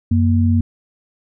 sine tone pair together, 92.5 / 234.6 Hz, F#2 / A#3, 0 / +11 cents, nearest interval octave + major third, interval 1611 cents, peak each -13 / -16 dBFS, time 0.11-0.61 s, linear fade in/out 5 ms, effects none

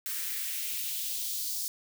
blue noise with high-pass filter sweep, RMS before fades -34 dBFS, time 0.06-1.68 s, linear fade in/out 0 ms, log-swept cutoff 1500 to 5100 Hz, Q 1.9, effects none

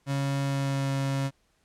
35% pulse tone with pitch glide, 138.59 to 136.68 Hz, C#3 to C#3, 0 to -24 cents, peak -24 dBFS, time 0.06-1.31 s, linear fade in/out 50 ms, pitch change -24 cents, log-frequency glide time 0.42-0.91 s, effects pink hiss -69 dBFS RMS until 1.64 s + low-pass 10000 Hz 12 dB/octave

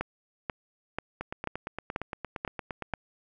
two click trains, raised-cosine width 0.5 ms, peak -19 / -15 dBFS, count 16 / 7, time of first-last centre 1.21-2.938 / 0.01-2.937 s, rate 8.68 / 2.05 Hz, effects none

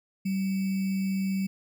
sine tone with sample-and-hold, 192.4 Hz, G3, 32 cents flat, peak -25 dBFS, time 0.25-1.47 s, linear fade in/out 10 ms, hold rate 2450 Hz, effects none

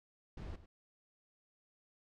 brown noise with echo, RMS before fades -45 dBFS, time 0.37-0.56 s, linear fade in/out 5 ms, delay 100 ms, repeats 1, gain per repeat -14 dB, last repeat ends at 0.66 s, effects low-pass 5000 Hz 12 dB/octave

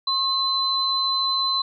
sine tone pair together, 1072 / 4047 Hz, C6 / B7, +42 / +42 cents, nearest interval octave + major seventh, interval 2300 cents, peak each -25 / -21 dBFS, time 0.07-1.62 s, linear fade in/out 5 ms, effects none

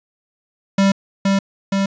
square tone with echo, 196 Hz, G3, in tune, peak -12 dBFS, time 0.78-0.92 s, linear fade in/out 5 ms, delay 470 ms, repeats 2, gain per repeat -2 dB, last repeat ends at 1.86 s, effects resampled to 16000 Hz + 8-bit

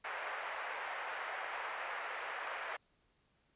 white band-pass noise, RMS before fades -42 dBFS, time 0.04-2.77 s, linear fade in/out 10 ms, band 550 to 2100 Hz, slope 24 dB/octave, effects pink hiss -75 dBFS RMS until 3.55 s + resampled to 8000 Hz

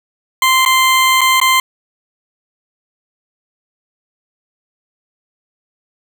20% pulse tone with dropouts, 1043 Hz, C6, 6 cents flat, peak -4 dBFS, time 0.42-1.6 s, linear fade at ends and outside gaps 2 ms, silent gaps 0.651-0.66 / 1.209-1.214 / 1.401-1.414 s, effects none

